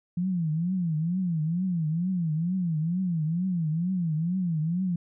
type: tone with vibrato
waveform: sine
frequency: 170 Hz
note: F3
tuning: 46 cents flat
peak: -24 dBFS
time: 0.17-4.96 s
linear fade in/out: 5 ms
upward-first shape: triangle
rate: 2.2 Hz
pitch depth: 210 cents each way
effects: none